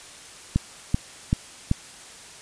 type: click train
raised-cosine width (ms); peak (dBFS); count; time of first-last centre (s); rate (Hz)
5; -7; 4; 0.56-1.714; 2.6
effects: white hiss -44 dBFS RMS until 2.41 s + resampled to 22050 Hz